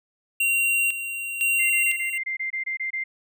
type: tone with tremolo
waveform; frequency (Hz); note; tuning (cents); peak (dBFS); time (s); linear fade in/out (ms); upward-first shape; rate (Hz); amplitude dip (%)
square; 2757; F7; -23; -20; 0.4-2.18; 5; square; 0.99; 65
type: tone bursts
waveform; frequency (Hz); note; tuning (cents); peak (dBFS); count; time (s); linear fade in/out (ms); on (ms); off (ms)
sine; 2093; C7; 0; -25; 11; 1.59-3.04; 10; 110; 24
effects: none